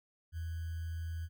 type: tone with sample-and-hold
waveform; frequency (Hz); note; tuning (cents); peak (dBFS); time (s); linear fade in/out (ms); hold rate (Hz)
sine; 82.41; E2; 0; -36; 0.32-1.29; 50; 1575
effects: none